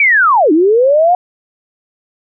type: linear two-way sweep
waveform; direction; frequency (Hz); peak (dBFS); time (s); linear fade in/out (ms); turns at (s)
sine; down then up; 2349 to 293.7 to 733; -6; 0-1.15; 2; 0.52
effects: none